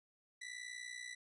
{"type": "ring-modulated tone", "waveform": "sawtooth", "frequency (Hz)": 1977, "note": "B6", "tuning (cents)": 1, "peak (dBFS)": -39, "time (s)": [0.41, 1.15], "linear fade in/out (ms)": 10, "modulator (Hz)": 30.2, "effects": ["resampled to 24000 Hz"]}